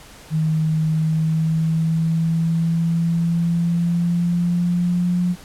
sine tone with pitch glide, 157.5 to 177.81 Hz, D#3 to F3, +21 to +31 cents, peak -16 dBFS, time 0.3-5.36 s, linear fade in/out 50 ms, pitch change +210 cents, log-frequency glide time 0.9-5.25 s, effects pink hiss -43 dBFS RMS until 5.44 s + low-pass 12000 Hz 12 dB/octave

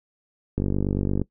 click train, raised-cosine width 3 ms, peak -11 dBFS, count 32, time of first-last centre 0.58-1.217 s, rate 48.7 Hz, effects noise-tail reverb RT60 0.1 s tail -20 dB re dry

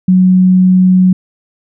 sine tone, 184.6 Hz, F#3, 4 cents flat, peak -4 dBFS, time 0.08-1.13 s, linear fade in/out 5 ms, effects none

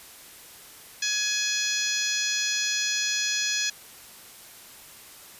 harmonic tone, 840 Hz, G#5, 19 cents sharp, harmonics 2 / 3 / 4 / 5 / 6 / 7 / 8, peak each -32 / -32 / -32 / -32 / -32 / -32 / -32 dBFS, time 1.02-3.7 s, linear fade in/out 5 ms, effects white hiss -47 dBFS RMS until 5.39 s + resampled to 32000 Hz

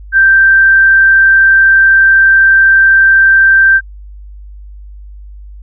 sine tone, 1568 Hz, G6, in tune, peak -3 dBFS, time 0.12-3.81 s, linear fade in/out 50 ms, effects added 50 Hz sine -28 dBFS peak until 5.62 s

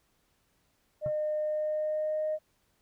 sine tone with pitch glide, 609 to 618.2 Hz, D#5 to D#5, -37 to -11 cents, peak -27 dBFS, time 1.01-2.39 s, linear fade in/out 50 ms, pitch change +26 cents, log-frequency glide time 1.38-2.27 s
triangle tone with exponential decay, 134.4 Hz, C3, 47 cents sharp, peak -27 dBFS, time 1.06-1.14 s, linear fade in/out 0 ms, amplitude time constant 16 ms
effects tanh soft clip ceiling -23 dBFS + pink hiss -72 dBFS RMS until 2.81 s

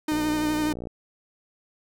45% pulse tone with vibrato, 305 Hz, D#4, 34 cents flat, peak -23 dBFS, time 0.08-0.73 s, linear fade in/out 5 ms, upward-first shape triangle, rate 12 Hz, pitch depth 31 cents each way
click train, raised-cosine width 2 ms, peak -22 dBFS, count 46, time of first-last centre 0.12-0.871 s, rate 59.9 Hz
effects none

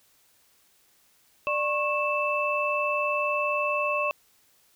sine tone cluster, 593 / 1092 / 2642 Hz, D5 / C#6 / E7, +17 / -26 / +3 cents, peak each -28 dBFS, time 1.47-4.11 s, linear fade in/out 0 ms, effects white hiss -63 dBFS RMS until 4.75 s

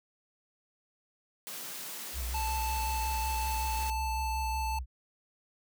white high-pass noise, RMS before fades -41 dBFS, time 1.47-3.9 s, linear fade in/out 0 ms, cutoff 140 Hz, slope 96 dB/octave
sine tone with vibrato, 63.1 Hz, B1, 38 cents sharp, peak -33 dBFS, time 2.13-4.86 s, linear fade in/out 50 ms, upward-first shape sine, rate 5.4 Hz, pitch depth 110 cents each way
square tone, 880 Hz, A5, in tune, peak -33 dBFS, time 2.34-4.79 s, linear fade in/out 5 ms
effects none

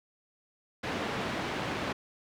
pink band-pass noise, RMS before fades -34 dBFS, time 0.83-1.93 s, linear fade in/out 10 ms, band 140 to 3000 Hz, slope 12 dB/octave, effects none

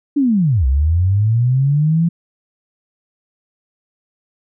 sine linear two-way sweep, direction down then up, 296.8 to 62.5 to 171.3 Hz, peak -11 dBFS, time 0.16-2.09 s, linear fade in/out 10 ms, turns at 0.66 s, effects none

